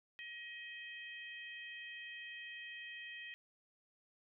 harmonic tone, 632 Hz, D#5, 27 cents sharp, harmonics 3 / 4 / 5, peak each -49 / -51 / -53 dBFS, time 0.19-3.34 s, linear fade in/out 0 ms, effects none

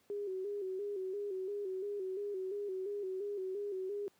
sine tone with vibrato, 392 Hz, G4, in tune, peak -36 dBFS, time 0.1-4.08 s, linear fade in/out 0 ms, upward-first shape square, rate 2.9 Hz, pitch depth 72 cents each way, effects pink hiss -71 dBFS RMS until 4.19 s + high-pass 150 Hz 12 dB/octave

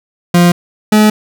40% pulse tone pair in turn, 174.61 / 213.3 Hz, F3 / G#3, 0 / +46 cents, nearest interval minor third, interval 346 cents, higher second, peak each -4 dBFS, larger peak neither, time 0.34-0.52 / 0.92-1.1 s, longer neither, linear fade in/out 5 ms, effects none

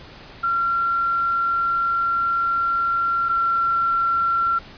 sine tone pair in turn, 1371 / 1363.1 Hz, F6 / F6, -32 / -42 cents, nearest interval unison, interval 10 cents, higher first, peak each -18 / -17 dBFS, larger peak second, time 0.43-3.29 / 3.29-4.59 s, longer first, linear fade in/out 10 ms, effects pink hiss -42 dBFS RMS until 4.77 s + resampled to 11025 Hz

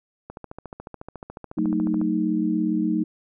click train, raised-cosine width 1 ms, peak -22 dBFS, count 25, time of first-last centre 0.3-2.014 s, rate 14 Hz
sine chord, D# diminished, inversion first, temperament just, 186.68 / 224 / 311.1 Hz, F#3 / A3 / D#4, +16 / +31 / 0 cents, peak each -26 / -25 / -23 dBFS, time 1.57-3.04 s, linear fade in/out 10 ms
effects none

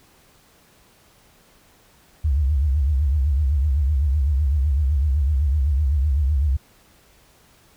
sine tone with vibrato, 70.9 Hz, C#2, 40 cents sharp, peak -16 dBFS, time 2.24-6.57 s, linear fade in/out 10 ms, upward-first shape triangle, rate 7.9 Hz, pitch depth 210 cents each way, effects pink hiss -55 dBFS RMS until 7.76 s

